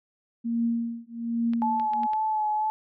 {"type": "tone with tremolo", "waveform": "sine", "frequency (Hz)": 232.7, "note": "A#3", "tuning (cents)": -3, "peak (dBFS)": -21, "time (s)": [0.44, 2.07], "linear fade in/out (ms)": 20, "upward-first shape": "triangle", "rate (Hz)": 1.2, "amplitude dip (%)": 100}
{"type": "clicks", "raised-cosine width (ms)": 0.3, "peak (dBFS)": -26, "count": 5, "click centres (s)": [1.535, 1.798, 1.935, 2.034, 2.134]}
{"type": "tone with vibrato", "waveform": "sine", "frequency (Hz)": 860, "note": "A5", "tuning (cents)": -40, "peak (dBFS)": -23, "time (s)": [1.62, 2.7], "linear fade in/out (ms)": 0, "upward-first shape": "sine", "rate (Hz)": 2, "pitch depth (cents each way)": 22}
{"effects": []}